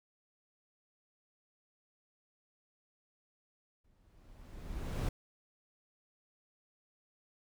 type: noise with exponential growth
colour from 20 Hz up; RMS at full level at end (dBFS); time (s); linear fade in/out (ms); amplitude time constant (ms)
brown; -31; 3.84-5.09; 5; 270
effects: none